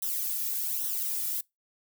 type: noise with flanger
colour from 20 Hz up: violet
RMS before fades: -31 dBFS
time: 0.02-1.41 s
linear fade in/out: 5 ms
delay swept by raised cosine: 0.42 to 1.92 ms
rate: 1.2 Hz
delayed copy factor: -0.85
effects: noise-tail reverb RT60 0.2 s tail -25 dB re dry